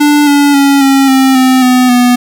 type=tone with pitch steps; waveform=square; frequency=293.7 / 286.3 / 279.1 / 272.1 / 265.3 / 258.7 / 252.2 / 245.8 Hz; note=D4 / D4 / C#4 / C#4 / C4 / C4 / B3 / B3; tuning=0 / -44 / +12 / -32 / +24 / -19 / +36 / -8 cents; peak=-5 dBFS; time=0-2.16 s; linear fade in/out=10 ms; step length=270 ms; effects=7-bit